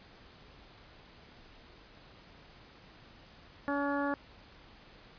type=harmonic tone; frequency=283.7 Hz; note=C#4; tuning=40 cents sharp; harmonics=1 / 2 / 3 / 4 / 5 / 6; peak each=-33 / -36 / -38 / -39 / -40 / -41 dBFS; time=3.68-4.14 s; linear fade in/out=0 ms; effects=pink hiss -56 dBFS RMS until 5.18 s + resampled to 11025 Hz